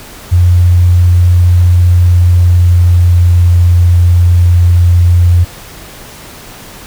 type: tone with pitch glide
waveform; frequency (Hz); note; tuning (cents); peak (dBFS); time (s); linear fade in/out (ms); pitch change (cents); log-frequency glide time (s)
sine; 88.5 to 87.58; F2 to F2; +23 to +5; -3; 0.31-5.45; 20; -18; 1.86-3.44
effects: pink hiss -31 dBFS RMS until 6.86 s